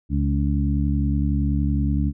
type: harmonic tone with a mistuned harmonic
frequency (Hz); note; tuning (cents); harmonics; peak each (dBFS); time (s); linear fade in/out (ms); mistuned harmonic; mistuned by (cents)
70.7; C#2; +35; 1 / 2 / 3 / 4; -21 / -24 / -26 / -27; 0.09-2.13; 50; 4; +16
effects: none